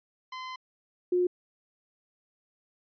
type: tone pair in turn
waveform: sawtooth / sine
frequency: 1029 / 358.8 Hz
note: C6 / F4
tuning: -29 / +47 cents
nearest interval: octave + tritone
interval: 1824 cents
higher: first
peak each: -33 / -22 dBFS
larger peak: second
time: 0.32-0.56 / 1.12-1.27 s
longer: first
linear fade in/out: 5 ms
effects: resampled to 11025 Hz